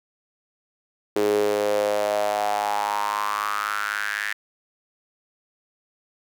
sawtooth tone with high-pass filter sweep, 103.83 Hz, G#2, in tune, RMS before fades -24 dBFS, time 1.16-4.33 s, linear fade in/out 0 ms, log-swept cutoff 380 to 1800 Hz, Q 6.2, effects none

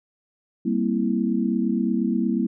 sine chord, C dominant seventh, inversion second, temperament equal, 196 / 233.1 / 261.6 / 329.6 Hz, G3 / Bb3 / C4 / E4, 0 / 0 / 0 / 0 cents, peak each -25 / -23 / -28 / -27 dBFS, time 0.65-2.47 s, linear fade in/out 10 ms, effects none

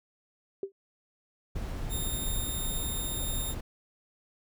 sine tone with exponential decay, 392 Hz, G4, in tune, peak -26 dBFS, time 0.63-0.72 s, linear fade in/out 2 ms, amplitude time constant 19 ms
brown noise, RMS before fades -34 dBFS, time 1.55-3.61 s, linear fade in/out 10 ms
5% pulse tone, 3671 Hz, A#7, 27 cents flat, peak -26 dBFS, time 1.89-3.55 s, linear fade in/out 50 ms
effects none

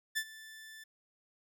sawtooth tone with ADSR envelope, 1760 Hz, A6, in tune, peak -26 dBFS, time 0.15-0.84 s, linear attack 23 ms, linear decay 64 ms, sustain -19 dB, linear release 8 ms, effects none

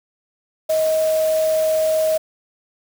sine tone in noise, 631 Hz, D#5, 24 cents sharp, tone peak -15 dBFS, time 0.69-2.18 s, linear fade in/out 10 ms, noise white, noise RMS -32 dBFS, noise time 0.69-2.18 s, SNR +14 dB, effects none

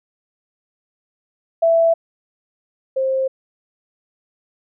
sine tone pair in turn, 663 / 529.1 Hz, E5 / C5, +10 / +19 cents, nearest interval major third, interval 391 cents, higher first, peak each -11 / -16 dBFS, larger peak first, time 1.62-1.94 / 2.96-3.28 s, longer neither, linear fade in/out 10 ms, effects none

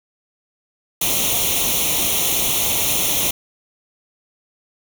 white noise with comb filter, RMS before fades -19 dBFS, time 1.01-3.31 s, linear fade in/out 5 ms, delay 0.31 ms, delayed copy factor +0.8, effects none

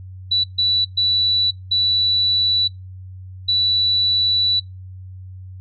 sine tone bursts at uneven times, 3951 Hz, B7, in tune, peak -14 dBFS, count 5, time 0.31-0.44 / 0.58-0.85 / 0.97-1.51 / 1.71-2.68 / 3.48-4.6 s, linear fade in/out 10 ms, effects noise-tail reverb RT60 0.2 s tail -24 dB re dry + added 93 Hz sine -33 dBFS peak until 5.6 s

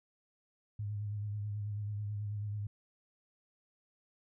sine tone with vibrato, 103.83 Hz, G#2, in tune, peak -35 dBFS, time 0.79-2.67 s, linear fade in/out 5 ms, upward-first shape sine, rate 9.2 Hz, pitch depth 37 cents each way, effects none

